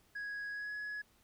sine tone with pitch glide, 1661.2 to 1686.3 Hz, G#6 to G#6, 0 to +26 cents, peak -36 dBFS, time 0.15-1.02 s, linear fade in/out 10 ms, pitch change +26 cents, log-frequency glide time 0.51-0.74 s, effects tanh soft clip ceiling -38 dBFS + pink hiss -69 dBFS RMS until 1.23 s

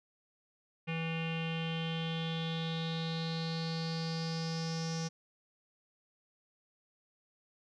square tone with low-pass filter sweep, 163.5 Hz, E3, 14 cents flat, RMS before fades -36 dBFS, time 0.87-5.09 s, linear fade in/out 20 ms, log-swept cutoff 2600 to 5700 Hz, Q 6.9, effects none

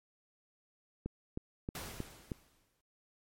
click train, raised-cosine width 3 ms, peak -24 dBFS, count 5, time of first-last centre 1.06-2.318 s, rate 3.18 Hz
pink noise with exponential decay, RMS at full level -41 dBFS, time 1.75-2.81 s, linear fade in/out 2 ms, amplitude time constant 230 ms
effects MP3 64 kbps

